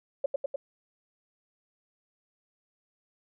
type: tone with echo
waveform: sine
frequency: 554.4 Hz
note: C#5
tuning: in tune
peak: -23 dBFS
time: 0.24-0.26 s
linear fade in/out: 5 ms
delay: 100 ms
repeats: 3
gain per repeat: -2 dB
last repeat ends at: 0.56 s
effects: none